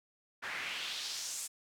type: noise with band-pass filter sweep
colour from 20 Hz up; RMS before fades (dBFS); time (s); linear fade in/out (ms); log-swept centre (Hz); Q
pink; -40; 0.42-1.48; 20; 1600 to 8600; 2.2
effects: none